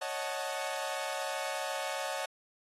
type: chord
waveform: sawtooth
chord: D# half-diminished seventh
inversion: third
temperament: equal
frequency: 554.4 / 622.3 / 740 / 880 Hz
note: C#5 / D#5 / F#5 / A5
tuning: 0 / 0 / 0 / 0 cents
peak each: -35 / -36 / -36 / -37 dBFS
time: 0.01-2.26 s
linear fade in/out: 10 ms
effects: AAC 32 kbps